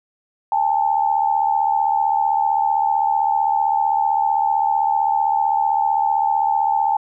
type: tone pair together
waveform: sine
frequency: 808 / 883.6 Hz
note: G#5 / A5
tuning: -48 / +7 cents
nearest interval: major second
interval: 155 cents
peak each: -18 dBFS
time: 0.52-6.97 s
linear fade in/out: 2 ms
effects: none